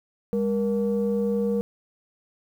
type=tone pair together; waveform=sine; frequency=203.1 / 472.6 Hz; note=G#3 / A#4; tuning=-38 / +24 cents; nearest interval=octave + minor third; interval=1462 cents; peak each=-23 dBFS; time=0.33-1.61 s; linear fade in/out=0 ms; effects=tanh soft clip ceiling -16 dBFS + 9-bit